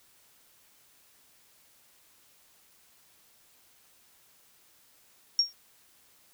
sine tone with exponential decay, 5560 Hz, F8, 9 cents flat, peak -17 dBFS, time 5.39-5.53 s, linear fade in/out 1 ms, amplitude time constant 30 ms, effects white hiss -62 dBFS RMS until 6.33 s

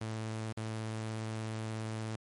sawtooth tone with dropouts, 110.4 Hz, A2, 6 cents sharp, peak -32 dBFS, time 0.01-2.16 s, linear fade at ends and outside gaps 5 ms, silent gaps 0.526-0.571 s, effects MP3 48 kbps

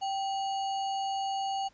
sine tone with sample-and-hold, 780 Hz, G5, 9 cents flat, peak -29 dBFS, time 0.01-1.69 s, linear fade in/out 20 ms, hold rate 3675 Hz, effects pink hiss -64 dBFS RMS until 1.73 s + resampled to 16000 Hz

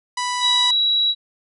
harmonic tone, 988 Hz, B5, in tune, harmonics 1 / 2 / 3 / 4 / 5 / 6 / 7 / 8 / 9 / 10, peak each -23 / -29 / -33 / -31 / -33 / -35 / -38 / -39 / -42 / -40 dBFS, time 0.17-0.71 s, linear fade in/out 5 ms
sine tone, 3890 Hz, B7, 27 cents flat, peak -15 dBFS, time 0.4-1.15 s, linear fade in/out 50 ms
effects none

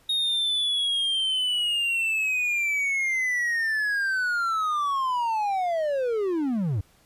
triangle linear sweep, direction down, 3739 to 87.31 Hz, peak -21 dBFS, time 0.09-6.81 s, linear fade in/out 5 ms, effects pink hiss -60 dBFS RMS until 7.05 s + resampled to 32000 Hz

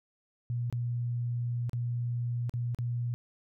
sine tone with dropouts, 120.2 Hz, B2, 46 cents flat, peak -29 dBFS, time 0.5-3.14 s, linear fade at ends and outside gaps 0 ms, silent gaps 0.7-0.726 / 1.695-1.732 / 2.495-2.538 / 2.747-2.787 s, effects none

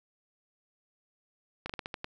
slowing click train, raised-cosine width 0.3 ms, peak -20 dBFS, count 7, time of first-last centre 1.66-2.044 s, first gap 35 ms, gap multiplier 1.24, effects none

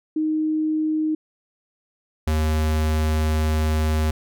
sine / square tone pair in turn, 311.1 / 77.78 Hz, D#4 / D#2, 0 / 0 cents, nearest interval 2 octaves, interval 2400 cents, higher first, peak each -19 dBFS, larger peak neither, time 0.16-1.15 / 2.27-4.11 s, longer second, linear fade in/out 5 ms, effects none

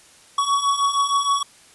square beating tone pair, 1119 / 1125.4 Hz, C#6 / C#6, +16 / +26 cents, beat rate 6.4 Hz, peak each -24 / -20 dBFS, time 0.38-1.43 s, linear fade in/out 5 ms, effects white hiss -50 dBFS RMS until 1.74 s + resampled to 24000 Hz

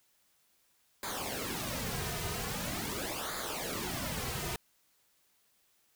pink noise with flanger, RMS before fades -37 dBFS, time 1.03-4.56 s, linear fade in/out 2 ms, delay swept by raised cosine 0.35 to 3.65 ms, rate 0.43 Hz, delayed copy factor -0.75, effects white hiss -71 dBFS RMS until 5.95 s

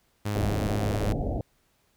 sawtooth tone, 103.83 Hz, G#2, in tune, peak -23 dBFS, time 0.25-1.13 s, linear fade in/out 10 ms
pink low-pass noise, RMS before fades -29 dBFS, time 0.35-1.41 s, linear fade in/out 2 ms, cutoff 770 Hz, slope 96 dB/octave
effects pink hiss -68 dBFS RMS until 1.96 s

